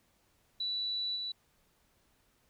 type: tone with level steps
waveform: sine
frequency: 3951 Hz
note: B7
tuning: in tune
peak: -32 / -35 dBFS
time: 0.6-1.32 s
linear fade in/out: 5 ms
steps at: 1.15 s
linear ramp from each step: 20 ms
effects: pink hiss -71 dBFS RMS until 2.49 s